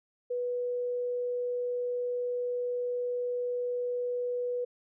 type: tone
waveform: sine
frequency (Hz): 490.5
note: B4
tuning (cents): -12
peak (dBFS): -29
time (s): 0.3-4.65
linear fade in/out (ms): 10
effects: none